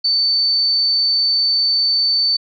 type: tone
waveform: sine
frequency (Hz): 4535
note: C#8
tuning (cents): +39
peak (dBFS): -13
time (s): 0.04-2.37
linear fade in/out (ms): 10
effects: none